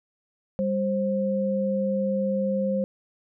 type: tone pair together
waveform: sine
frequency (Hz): 198.15 / 529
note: G3 / C5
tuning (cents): +19 / +19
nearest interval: octave + perfect fourth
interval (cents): 1700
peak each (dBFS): -25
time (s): 0.59-2.84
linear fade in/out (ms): 0
effects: none